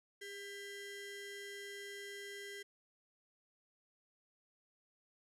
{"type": "ring-modulated tone", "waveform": "30% pulse", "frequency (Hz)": 1197, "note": "D6", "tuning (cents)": 33, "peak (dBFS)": -40, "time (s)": [0.21, 2.63], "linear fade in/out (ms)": 10, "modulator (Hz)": 794, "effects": ["low-pass 12000 Hz 12 dB/octave"]}